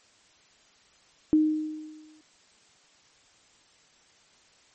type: tone with exponential decay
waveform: sine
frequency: 309.1 Hz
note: D#4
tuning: 11 cents flat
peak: -15 dBFS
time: 1.33-2.21 s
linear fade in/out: 0 ms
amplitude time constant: 190 ms
effects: white hiss -60 dBFS RMS until 4.74 s + MP3 32 kbps